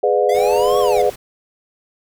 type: chord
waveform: sine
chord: G# diminished seventh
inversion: none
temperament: just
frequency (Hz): 415.3 / 498.4 / 598 / 717.6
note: G#4 / B4 / D5 / F5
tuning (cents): 0 / +16 / +31 / +47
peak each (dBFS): -17 / -17 / -19 / -20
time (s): 0.03-1.1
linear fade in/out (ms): 5
type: linear two-way sweep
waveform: square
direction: up then down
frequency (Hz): 659.3 to 1127 to 677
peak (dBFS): -23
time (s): 0.29-1.02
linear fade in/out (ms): 5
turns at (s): 0.79
type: noise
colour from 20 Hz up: pink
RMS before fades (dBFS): -36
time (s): 0.34-1.16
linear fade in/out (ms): 10
effects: none